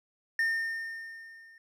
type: tone with level ramp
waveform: triangle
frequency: 1818 Hz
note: A#6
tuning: 44 cents flat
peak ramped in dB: -22 to -51 dBFS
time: 0.39-1.58 s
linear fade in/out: 2 ms
effects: none